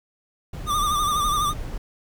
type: noise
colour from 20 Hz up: brown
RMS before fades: -31 dBFS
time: 0.53-1.78 s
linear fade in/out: 5 ms
type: tone with vibrato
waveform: square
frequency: 1194 Hz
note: D6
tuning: 28 cents sharp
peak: -21 dBFS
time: 0.66-1.54 s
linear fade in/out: 50 ms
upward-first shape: sine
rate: 12 Hz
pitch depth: 58 cents each way
effects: none